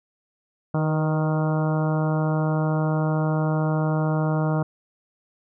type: harmonic tone with a mistuned harmonic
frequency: 155.56 Hz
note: D#3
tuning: in tune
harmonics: 1 / 2 / 3 / 4 / 5 / 6 / 7 / 8 / 9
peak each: -21 / -29 / -32 / -30 / -34 / -36 / -37 / -38 / -38 dBFS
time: 0.74-4.63 s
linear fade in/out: 5 ms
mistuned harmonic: 3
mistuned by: +32 cents
effects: none